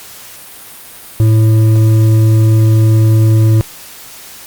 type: tone with hard clipping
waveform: sine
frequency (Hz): 110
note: A2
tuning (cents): 0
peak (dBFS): -7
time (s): 1.2-3.61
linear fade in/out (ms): 0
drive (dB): 7
effects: white hiss -33 dBFS RMS until 4.46 s + Opus 48 kbps